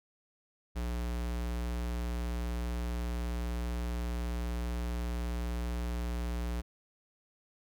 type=tone; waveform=square; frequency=59.5 Hz; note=A#1; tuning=36 cents sharp; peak=-33 dBFS; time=0.75-6.62 s; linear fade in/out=20 ms; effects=none